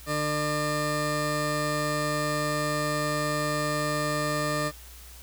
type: tone pair together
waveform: 20% pulse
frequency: 150 / 600 Hz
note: D3 / D5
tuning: +37 / +37 cents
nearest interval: 2 octaves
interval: 2400 cents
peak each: -25 / -23 dBFS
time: 0.06-4.72 s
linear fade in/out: 50 ms
effects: added 60 Hz sine -46 dBFS peak until 5.22 s + white hiss -49 dBFS RMS until 5.22 s